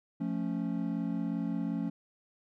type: chord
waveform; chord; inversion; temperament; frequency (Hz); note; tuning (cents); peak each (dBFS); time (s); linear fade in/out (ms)
triangle; F augmented; none; equal; 174.61 / 220 / 277.2; F3 / A3 / C#4; 0 / 0 / 0; -33; 0.2-1.9; 10
effects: none